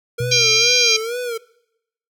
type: tone with vibrato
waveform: square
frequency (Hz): 466.2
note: A#4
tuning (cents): 0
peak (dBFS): -23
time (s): 0.18-1.38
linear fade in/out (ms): 10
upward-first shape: sine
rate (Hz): 2.2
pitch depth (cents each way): 110
type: tone with exponential decay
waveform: sine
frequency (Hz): 123.47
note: B2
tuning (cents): 0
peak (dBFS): -19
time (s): 0.2-0.99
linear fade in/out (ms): 5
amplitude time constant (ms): 170
type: harmonic tone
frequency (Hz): 798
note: G5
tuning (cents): +31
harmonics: 3 / 4 / 5 / 6 / 7 / 8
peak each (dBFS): -18 / -22 / -21 / -19 / -19 / -20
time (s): 0.31-0.97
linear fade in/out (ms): 10
effects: noise-tail reverb RT60 0.8 s tail -22 dB re dry